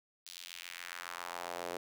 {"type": "tone with high-pass filter sweep", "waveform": "sawtooth", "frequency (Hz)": 87.31, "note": "F2", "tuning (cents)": 0, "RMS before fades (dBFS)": -44, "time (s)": [0.26, 1.77], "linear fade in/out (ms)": 0, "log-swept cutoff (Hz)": [4300, 460], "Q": 1.6, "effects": []}